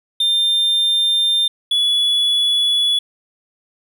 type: tone pair in turn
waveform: triangle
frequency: 3600 / 3410 Hz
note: A7 / G#7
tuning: +39 / +45 cents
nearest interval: minor second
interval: 94 cents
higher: first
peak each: -12 dBFS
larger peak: neither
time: 0.2-1.48 / 1.71-2.99 s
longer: neither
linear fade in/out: 5 ms
effects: none